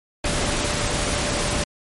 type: tone in noise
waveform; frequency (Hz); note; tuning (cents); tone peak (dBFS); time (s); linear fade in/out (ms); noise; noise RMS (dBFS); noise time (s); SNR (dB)
sine; 587.3; D5; 0; -32; 0.24-1.64; 5; pink; -23; 0.24-1.64; -12
effects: MP3 48 kbps